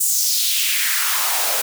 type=noise with high-pass filter sweep; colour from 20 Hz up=white; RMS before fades=-19 dBFS; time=0-1.62 s; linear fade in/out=10 ms; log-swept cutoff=8200 to 490 Hz; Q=2.3; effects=none